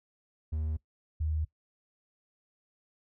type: tone pair in turn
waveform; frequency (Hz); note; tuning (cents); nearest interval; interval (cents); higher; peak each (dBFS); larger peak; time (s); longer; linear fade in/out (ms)
triangle / sine; 77.78 / 77.78; D#2 / D#2; 0 / 0; unison; 0; neither; -28 / -28; neither; 0.52-0.77 / 1.2-1.45; neither; 10
effects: noise-tail reverb RT60 0.1 s tail -19 dB re dry

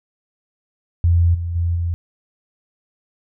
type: tone with level steps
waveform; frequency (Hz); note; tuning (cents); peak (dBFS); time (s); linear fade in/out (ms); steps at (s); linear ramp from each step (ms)
sine; 85.5; F2; -36; -11 / -21 / -16 / -18; 1.04-1.94; 0; 1.34 / 1.55 / 1.75; 10
effects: none

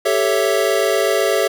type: chord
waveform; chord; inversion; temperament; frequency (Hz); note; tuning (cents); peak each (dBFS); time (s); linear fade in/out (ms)
square; A dominant seventh; third; equal; 392 / 440 / 554.4 / 659.3; G4 / A4 / C#5 / E5; 0 / 0 / 0 / 0; -21; 0.05-1.48; 10
effects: none

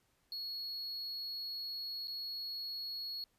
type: tone with dropouts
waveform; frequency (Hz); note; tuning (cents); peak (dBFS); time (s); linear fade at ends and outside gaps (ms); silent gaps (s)
triangle; 4339; C#8; -38; -38; 0.32-3.24; 1; 2.073-2.08
effects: pink hiss -75 dBFS RMS until 3.38 s + resampled to 32000 Hz

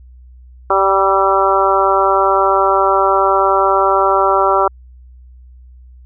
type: harmonic tone with a mistuned harmonic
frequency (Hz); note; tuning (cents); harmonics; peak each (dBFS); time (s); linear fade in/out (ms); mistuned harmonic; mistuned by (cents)
194.4; G3; -14; 2 / 3 / 4 / 5 / 6 / 7; -17 / -17 / -17 / -17 / -17 / -17; 0.7-4.68; 5; 7; -20
effects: added 62 Hz sine -37 dBFS peak until 6.05 s

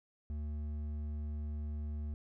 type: tone with hard clipping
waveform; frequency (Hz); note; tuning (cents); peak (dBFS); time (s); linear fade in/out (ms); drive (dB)
triangle; 75; D2; +37; -38; 0.3-2.14; 0; 10
effects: none

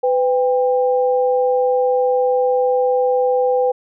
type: tone pair together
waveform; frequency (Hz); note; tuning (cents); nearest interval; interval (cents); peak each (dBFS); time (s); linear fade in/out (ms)
sine; 502 / 796.9; B4 / G5; +28 / +28; minor sixth; 800; -14 / -20; 0.03-3.72; 10
effects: none

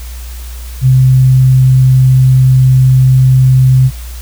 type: tone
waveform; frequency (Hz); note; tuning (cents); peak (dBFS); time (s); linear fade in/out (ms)
sine; 129.9; C3; -12; -3; 0.81-3.91; 50
effects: added 60 Hz sine -22 dBFS peak until 4.21 s + white hiss -34 dBFS RMS until 4.21 s

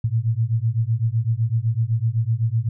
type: beating tone pair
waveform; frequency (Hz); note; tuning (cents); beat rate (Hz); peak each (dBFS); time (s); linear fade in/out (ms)
sine; 110 / 117.9; A2 / A#2; 0 / +20; 7.9; -21; 0.04-2.69; 5
effects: none

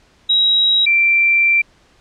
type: tone pair in turn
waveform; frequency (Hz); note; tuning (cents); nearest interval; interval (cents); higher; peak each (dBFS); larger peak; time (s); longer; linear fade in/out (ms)
sine; 3839 / 2353; B7 / D7; -50 / +3; minor sixth; 847; first; -10; neither; 0.29-0.86 / 0.86-1.62; second; 10
effects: pink hiss -53 dBFS RMS until 2 s + low-pass 6000 Hz 12 dB/octave

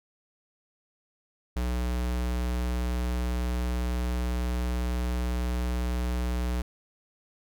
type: tone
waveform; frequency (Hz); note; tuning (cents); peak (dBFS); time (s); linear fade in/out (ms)
square; 61; B1; -21; -27; 1.56-6.62; 5
effects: none

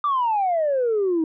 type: exponential sweep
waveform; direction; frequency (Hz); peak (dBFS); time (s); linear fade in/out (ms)
sine; down; 1200 to 311.1; -17; 0.04-1.24; 2
effects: tanh soft clip ceiling -15 dBFS

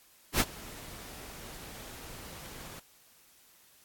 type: noise with ADSR envelope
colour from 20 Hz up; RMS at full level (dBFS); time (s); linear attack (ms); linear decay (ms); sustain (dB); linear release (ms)
pink; -23; 0.33-2.8; 69; 44; -23; 8
effects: white hiss -61 dBFS RMS until 3.84 s + AAC 64 kbps

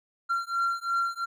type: beating tone pair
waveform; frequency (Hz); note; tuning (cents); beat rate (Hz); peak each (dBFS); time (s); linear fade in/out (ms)
triangle; 1372 / 1374.9; F6 / F6; -31 / -27; 2.9; -27; 0.29-1.26; 20
effects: none

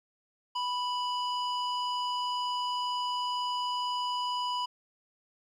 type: tone with low-pass filter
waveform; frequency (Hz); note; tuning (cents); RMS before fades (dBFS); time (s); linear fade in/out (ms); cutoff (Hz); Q
square; 987.8; B5; 0; -32; 0.55-4.66; 10; 4300; 1.9
effects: 11-bit

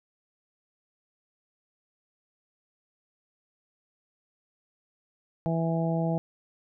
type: harmonic tone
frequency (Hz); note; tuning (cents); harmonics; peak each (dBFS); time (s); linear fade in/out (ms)
164.81; E3; 0; 1 / 2 / 3 / 4 / 5; -26 / -34 / -35 / -32 / -37; 5.46-6.18; 0
effects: none

